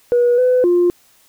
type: tone with pitch steps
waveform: sine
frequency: 483.7 / 503 / 351.9 Hz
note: B4 / B4 / F4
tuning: -36 / +32 / +13 cents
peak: -9 dBFS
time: 0.12-0.9 s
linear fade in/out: 0 ms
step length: 260 ms
effects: tanh soft clip ceiling -7 dBFS + white hiss -53 dBFS RMS until 1.28 s